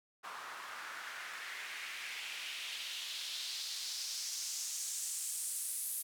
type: noise with band-pass filter sweep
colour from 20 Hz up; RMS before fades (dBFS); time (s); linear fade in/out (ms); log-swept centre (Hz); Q
white; -42; 0.23-6.03; 20; 1100 to 11000; 2.2
effects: none